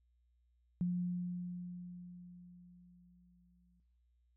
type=tone with exponential decay; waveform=sine; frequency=177.6 Hz; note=F3; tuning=29 cents sharp; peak=-30 dBFS; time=0.81-3.8 s; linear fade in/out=0 ms; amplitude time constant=650 ms; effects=noise-tail reverb RT60 0.7 s tail -17 dB re dry + added 60 Hz sine -70 dBFS peak until 4.36 s